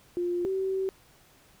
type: tone pair in turn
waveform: sine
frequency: 351.5 / 382.4 Hz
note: F4 / G4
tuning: +11 / -43 cents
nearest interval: minor second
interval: 146 cents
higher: second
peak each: -26 dBFS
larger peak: neither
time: 0.17-0.45 / 0.45-0.89 s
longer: second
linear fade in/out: 0 ms
effects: pink hiss -59 dBFS RMS until 1.6 s